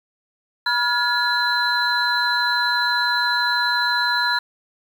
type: tone cluster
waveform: sine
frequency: 973 / 1416 / 1696 / 4053 Hz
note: B5 / F6 / G#6 / B7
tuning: -26 / +23 / +36 / +44 cents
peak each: -23 dBFS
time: 0.66-4.39 s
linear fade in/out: 5 ms
effects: 7-bit